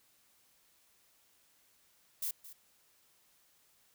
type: noise with echo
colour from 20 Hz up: violet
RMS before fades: -36 dBFS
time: 2.22-2.31 s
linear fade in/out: 5 ms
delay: 220 ms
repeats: 1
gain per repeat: -15 dB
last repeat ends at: 2.53 s
effects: white hiss -69 dBFS RMS until 3.94 s